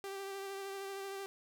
sawtooth tone with vibrato, 392 Hz, G4, in tune, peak -37 dBFS, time 0.04-1.26 s, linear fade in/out 0 ms, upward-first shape triangle, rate 13 Hz, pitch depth 24 cents each way, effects none

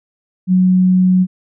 sine tone, 184.2 Hz, F#3, 7 cents flat, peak -8 dBFS, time 0.47-1.27 s, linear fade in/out 50 ms, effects none

